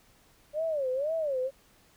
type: tone with vibrato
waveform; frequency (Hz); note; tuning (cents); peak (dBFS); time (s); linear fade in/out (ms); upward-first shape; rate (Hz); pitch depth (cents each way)
sine; 577; D5; -31; -27; 0.53-1.51; 50; sine; 2; 220
effects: pink hiss -62 dBFS RMS until 1.96 s